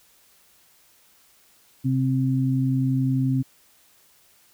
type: tone pair together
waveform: sine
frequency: 131.5 / 263 Hz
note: C3 / C4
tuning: +9 / +9 cents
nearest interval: octave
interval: 1200 cents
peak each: -21 / -23 dBFS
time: 1.84-3.43 s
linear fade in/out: 20 ms
effects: white hiss -58 dBFS RMS until 4.53 s